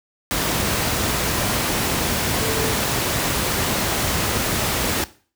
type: tone in noise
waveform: sine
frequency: 444.2 Hz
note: A4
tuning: 16 cents sharp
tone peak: -25 dBFS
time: 2.41-2.74 s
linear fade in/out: 0 ms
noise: pink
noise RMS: -21 dBFS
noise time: 0.31-5.04 s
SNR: -7 dB
effects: noise-tail reverb RT60 0.4 s tail -17 dB re dry + high-pass 60 Hz 12 dB/octave